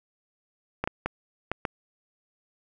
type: clicks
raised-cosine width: 0.5 ms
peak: -12 dBFS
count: 5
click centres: 0.84 / 0.875 / 1.06 / 1.516 / 1.652 s
effects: none